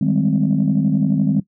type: chord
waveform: sine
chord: Ab major seventh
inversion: second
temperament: equal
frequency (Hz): 155.56 / 196 / 207.7 / 261.6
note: Eb3 / G3 / Ab3 / C4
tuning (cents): 0 / 0 / 0 / 0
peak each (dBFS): -18 / -19 / -19 / -19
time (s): 0.01-1.4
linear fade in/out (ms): 5
effects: noise-tail reverb RT60 0.1 s tail -17 dB re dry + tanh soft clip ceiling -7 dBFS